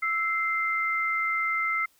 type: tone pair together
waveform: sine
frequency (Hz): 1320 / 2083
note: E6 / C7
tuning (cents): +2 / -8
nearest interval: minor sixth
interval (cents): 790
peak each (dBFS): -28 / -26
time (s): 0.02-1.86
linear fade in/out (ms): 10
effects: white hiss -64 dBFS RMS until 1.99 s